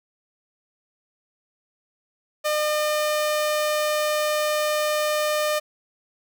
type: tone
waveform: sawtooth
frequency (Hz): 605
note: D#5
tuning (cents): -49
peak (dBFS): -17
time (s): 2.44-5.6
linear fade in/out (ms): 20
effects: none